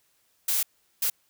blue noise bursts at uneven times, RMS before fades -25 dBFS, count 2, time 0.48-0.63 / 1.02-1.1 s, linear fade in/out 5 ms, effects white hiss -68 dBFS RMS until 1.29 s

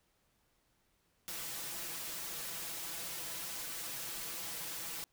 white noise with comb filter, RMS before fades -42 dBFS, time 1.28-5.04 s, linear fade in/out 0 ms, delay 6 ms, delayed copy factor +0.8, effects pink hiss -75 dBFS RMS until 5.12 s

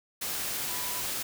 sine tone in noise, 991 Hz, B5, 6 cents sharp, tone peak -42 dBFS, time 0.68-1.02 s, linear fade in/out 10 ms, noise white, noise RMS -33 dBFS, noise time 0.21-1.23 s, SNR -12 dB, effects none

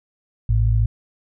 sine tone pair together, 55 / 110 Hz, A1 / A2, 0 / 0 cents, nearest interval octave, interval 1200 cents, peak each -17 dBFS, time 0.49-0.86 s, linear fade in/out 5 ms, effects none

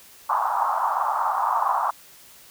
pink band-pass noise, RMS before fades -23 dBFS, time 0.29-1.91 s, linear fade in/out 10 ms, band 780 to 1200 Hz, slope 48 dB/octave, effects white hiss -49 dBFS RMS until 2.5 s

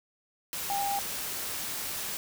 sine tone in noise, 800 Hz, G5, 35 cents sharp, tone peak -28 dBFS, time 0.7-0.99 s, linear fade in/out 0 ms, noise white, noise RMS -35 dBFS, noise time 0.53-2.17 s, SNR +4 dB, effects none

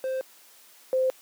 triangle / sine tone pair in turn, 523 / 519.1 Hz, C5 / C5, -1 / -14 cents, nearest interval unison, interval 13 cents, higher first, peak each -24 / -20 dBFS, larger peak second, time 0.04-0.21 / 0.93-1.1 s, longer neither, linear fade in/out 0 ms, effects white hiss -54 dBFS RMS until 1.21 s + high-pass 300 Hz 12 dB/octave

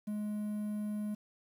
triangle tone with quantisation, 210 Hz, G#3, 19 cents sharp, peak -32 dBFS, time 0.07-1.15 s, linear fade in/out 10 ms, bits 10, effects none

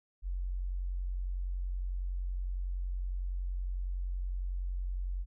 sine tone, 45.4 Hz, F#1, 32 cents flat, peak -32 dBFS, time 0.22-5.26 s, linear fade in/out 50 ms, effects none

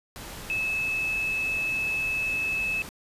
sine tone in noise, 2600 Hz, E7, 24 cents flat, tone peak -25 dBFS, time 0.5-2.82 s, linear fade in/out 0 ms, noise pink, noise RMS -40 dBFS, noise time 0.16-2.89 s, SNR +12 dB, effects resampled to 32000 Hz

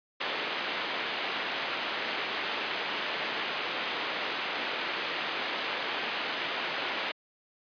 white low-pass noise, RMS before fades -33 dBFS, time 0.2-7.12 s, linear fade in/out 10 ms, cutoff 3400 Hz, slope 24 dB/octave, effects high-pass 300 Hz 12 dB/octave + resampled to 11025 Hz

